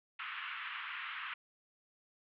pink band-pass noise, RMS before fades -43 dBFS, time 0.19-1.34 s, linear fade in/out 5 ms, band 1100 to 3100 Hz, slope 48 dB/octave, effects none

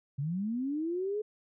sine linear sweep, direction up, 131.7 to 431.8 Hz, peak -30 dBFS, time 0.18-1.22 s, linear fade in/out 10 ms, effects none

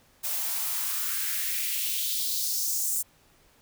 blue noise with high-pass filter sweep, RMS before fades -29 dBFS, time 0.23-3.03 s, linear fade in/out 20 ms, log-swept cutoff 590 to 8000 Hz, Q 2.5, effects pink hiss -61 dBFS RMS until 3.61 s

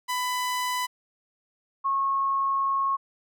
sawtooth / sine tone pair in turn, 998 / 1092.3 Hz, B5 / C#6, +18 / -26 cents, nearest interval major second, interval 156 cents, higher second, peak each -22 dBFS, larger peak neither, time 0.08-0.87 / 1.84-2.97 s, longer second, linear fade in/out 20 ms, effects none

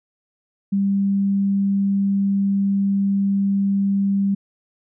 sine tone, 197.7 Hz, G3, 15 cents sharp, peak -16 dBFS, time 0.72-4.35 s, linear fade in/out 10 ms, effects none

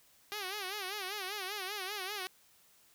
5% pulse tone with vibrato, 394.3 Hz, G4, 10 cents sharp, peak -26 dBFS, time 0.32-2.27 s, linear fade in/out 0 ms, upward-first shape sine, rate 5.1 Hz, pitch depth 130 cents each way, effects white hiss -65 dBFS RMS until 2.94 s

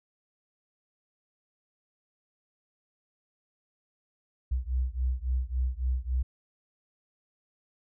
sine beating tone pair, 61.74 / 65.34 Hz, B1 / C2, 0 / -2 cents, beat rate 3.6 Hz, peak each -29 / -30 dBFS, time 4.51-6.23 s, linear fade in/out 10 ms, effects none

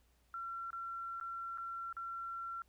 sine tone with dropouts, 1360 Hz, F6, 46 cents flat, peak -40 dBFS, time 0.34-2.62 s, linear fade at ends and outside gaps 1 ms, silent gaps 0.705-0.73 / 1.2-1.211 / 1.575-1.582 / 1.927-1.967 s, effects added 60 Hz sine -70 dBFS peak until 2.68 s + pink hiss -75 dBFS RMS until 2.68 s

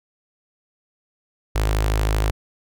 sawtooth tone with notch filter, 52.8 Hz, G#1, 29 cents sharp, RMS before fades -20 dBFS, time 1.55-2.31 s, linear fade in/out 10 ms, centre 200 Hz, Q 1, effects none

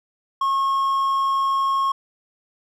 triangle tone, 1087 Hz, C#6, 34 cents flat, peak -16 dBFS, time 0.41-1.92 s, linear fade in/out 5 ms, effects none

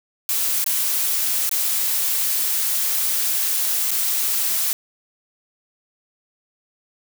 blue noise with dropouts, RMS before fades -21 dBFS, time 0.29-4.73 s, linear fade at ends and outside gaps 1 ms, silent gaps 0.642-0.662 / 1.493-1.513 / 3.908-3.914 s, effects none

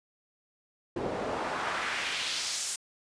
pink noise with band-pass filter sweep, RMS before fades -33 dBFS, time 0.96-2.76 s, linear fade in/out 5 ms, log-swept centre 350 to 8400 Hz, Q 1.3, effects resampled to 22050 Hz

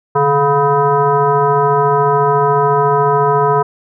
sine tone with frequency modulation, 707 Hz, F5, 21 cents sharp, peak -9 dBFS, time 0.15-3.63 s, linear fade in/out 10 ms, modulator 280 Hz, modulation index 1.8, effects none

